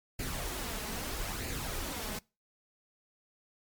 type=noise with flanger; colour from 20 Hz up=pink; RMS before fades=-37 dBFS; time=0.19-2.19 s; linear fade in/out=5 ms; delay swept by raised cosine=0.43 to 4.73 ms; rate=0.78 Hz; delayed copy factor=+0.5; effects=noise-tail reverb RT60 0.3 s tail -25 dB re dry + MP3 96 kbps